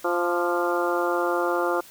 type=harmonic tone with a mistuned harmonic; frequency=174.61 Hz; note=F3; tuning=in tune; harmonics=2 / 3 / 4 / 5 / 6 / 7 / 8; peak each=-26 / -27 / -30 / -31 / -33 / -30 / -31 dBFS; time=0.04-1.81 s; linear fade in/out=10 ms; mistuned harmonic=7; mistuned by=-29 cents; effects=white hiss -48 dBFS RMS until 1.9 s